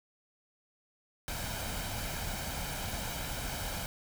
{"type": "noise with comb filter", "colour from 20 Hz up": "pink", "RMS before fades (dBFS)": -37, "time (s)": [1.28, 3.86], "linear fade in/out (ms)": 0, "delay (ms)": 1.3, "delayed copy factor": 0.55, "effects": []}